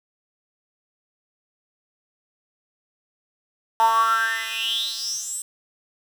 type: tone with high-pass filter sweep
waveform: 10% pulse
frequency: 225.1 Hz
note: A3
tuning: 40 cents sharp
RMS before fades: -23 dBFS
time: 3.8-5.42 s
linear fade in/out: 0 ms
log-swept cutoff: 850 to 8700 Hz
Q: 9.4
effects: none